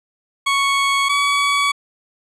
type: tone pair in turn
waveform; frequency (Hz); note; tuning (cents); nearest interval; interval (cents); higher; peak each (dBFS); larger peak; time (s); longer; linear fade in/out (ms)
20% pulse; 1108.7 / 1134; C#6 / C#6; 0 / +39; unison; 39; second; -10; neither; 0.46-1.09 / 1.09-1.72; neither; 10
effects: low-pass 8000 Hz 12 dB/octave